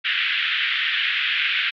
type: band-pass noise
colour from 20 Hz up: white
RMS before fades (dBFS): -22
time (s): 0.04-1.71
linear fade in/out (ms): 20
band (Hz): 1500 to 3400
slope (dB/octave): 48
effects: MP3 96 kbps